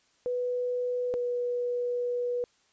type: tone pair in turn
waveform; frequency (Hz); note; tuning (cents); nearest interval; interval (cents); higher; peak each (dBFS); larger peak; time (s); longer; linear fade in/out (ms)
sine; 493.9 / 487.7; B4 / B4; 0 / -22; unison; 22; first; -27; neither; 0.26-1.14 / 1.14-2.44; second; 0
effects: white hiss -67 dBFS RMS until 2.72 s + resampled to 16000 Hz